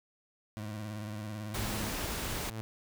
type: tone with vibrato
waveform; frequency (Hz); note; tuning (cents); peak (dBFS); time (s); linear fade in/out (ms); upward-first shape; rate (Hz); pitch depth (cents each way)
25% pulse; 106.2; G#2; +39; -34; 0.57-1.9; 0; sine; 18; 61
type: noise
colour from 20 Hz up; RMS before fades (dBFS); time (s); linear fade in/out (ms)
pink; -36; 1.54-2.5; 5
type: tone with exponential growth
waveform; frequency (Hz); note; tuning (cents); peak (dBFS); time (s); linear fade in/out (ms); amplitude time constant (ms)
sawtooth; 110.6; A2; +9; -31; 2.1-2.61; 0; 110
effects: none